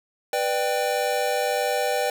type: chord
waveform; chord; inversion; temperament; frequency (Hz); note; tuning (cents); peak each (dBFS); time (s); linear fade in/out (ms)
square; G major; first; equal with one note detuned; 493.9 / 595.5 / 784; B4 / D5 / G5; 0 / +24 / 0; -27; 0.33-2.1; 2
effects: none